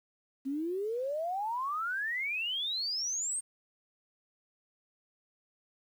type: exponential sweep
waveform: sine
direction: up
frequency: 261.6 to 8740 Hz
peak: -31 dBFS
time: 0.45-3.41 s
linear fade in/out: 20 ms
effects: 10-bit